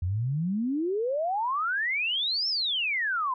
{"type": "exponential two-way sweep", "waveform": "sine", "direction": "up then down", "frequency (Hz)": [83.7, 5450, 985], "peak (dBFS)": -25, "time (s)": [0.02, 3.34], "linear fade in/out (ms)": 5, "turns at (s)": 2.48, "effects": []}